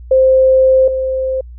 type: tone pair in turn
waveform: sine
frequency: 523.3 / 523.3 Hz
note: C5 / C5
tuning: 0 / 0 cents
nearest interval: unison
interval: 0 cents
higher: neither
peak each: -6 / -14 dBFS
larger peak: first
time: 0.11-0.88 / 0.88-1.41 s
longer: first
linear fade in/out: 5 ms
effects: added 60 Hz sine -30 dBFS peak until 1.58 s